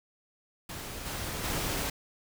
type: noise with level steps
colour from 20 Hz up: pink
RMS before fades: -40 / -36 / -32 dBFS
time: 0.69-1.9 s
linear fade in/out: 5 ms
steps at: 1.05 / 1.43 s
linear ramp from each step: 10 ms
effects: none